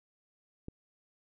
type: click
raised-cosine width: 3 ms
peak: -28 dBFS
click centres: 0.684 s
effects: none